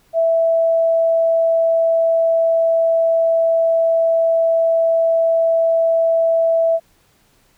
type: tone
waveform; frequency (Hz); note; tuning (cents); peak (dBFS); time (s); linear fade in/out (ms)
sine; 659.3; E5; 0; -12; 0.13-6.8; 50
effects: pink hiss -57 dBFS RMS until 7.57 s